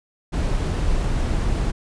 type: noise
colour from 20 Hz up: brown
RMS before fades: -21 dBFS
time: 0.32-1.72 s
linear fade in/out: 20 ms
effects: resampled to 22050 Hz